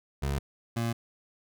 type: tone pair in turn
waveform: 25% pulse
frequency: 69.6 / 116.14 Hz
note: C#2 / A#2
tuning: +8 / -6 cents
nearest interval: major sixth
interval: 886 cents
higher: second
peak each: -24 dBFS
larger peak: neither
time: 0.22-0.39 / 0.76-0.93 s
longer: neither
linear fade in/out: 10 ms
effects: none